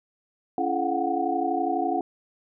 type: tone cluster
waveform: sine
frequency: 279.1 / 337.9 / 427.8 / 723 / 755 Hz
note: C#4 / E4 / A4 / F#5 / F#5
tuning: +12 / +43 / -49 / -40 / +35 cents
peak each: -30 / -29 / -33 / -27 / -29 dBFS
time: 0.58-2.01 s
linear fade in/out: 2 ms
effects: none